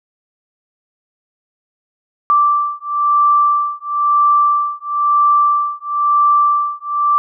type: beating tone pair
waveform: sine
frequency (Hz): 1171 / 1172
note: D6 / D6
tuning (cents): -5 / -4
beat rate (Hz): 1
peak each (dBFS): -14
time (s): 2.3-7.18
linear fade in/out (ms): 0
effects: none